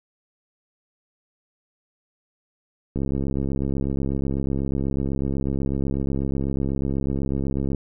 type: click train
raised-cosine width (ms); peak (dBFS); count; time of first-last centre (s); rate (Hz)
3; -13; 327; 2.96-7.747; 68.1
effects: none